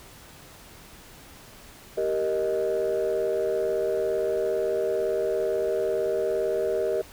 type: chord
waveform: sine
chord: Eb major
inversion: first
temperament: just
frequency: 388.9 / 466.7 / 622.3 Hz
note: G4 / Bb4 / Eb5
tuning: -14 / +2 / 0 cents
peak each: -26 dBFS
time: 1.97-7.02 s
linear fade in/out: 10 ms
effects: tanh soft clip ceiling -18 dBFS + pink hiss -48 dBFS RMS until 7.12 s